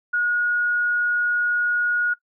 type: tone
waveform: sine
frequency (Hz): 1446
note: F#6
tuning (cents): -40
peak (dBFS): -18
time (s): 0.13-2.14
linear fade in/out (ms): 10
effects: noise-tail reverb RT60 0.1 s tail -19 dB re dry